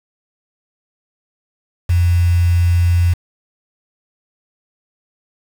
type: tone with quantisation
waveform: sine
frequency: 87.31 Hz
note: F2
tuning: in tune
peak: -10 dBFS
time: 1.89-3.14 s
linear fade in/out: 10 ms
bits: 5
effects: none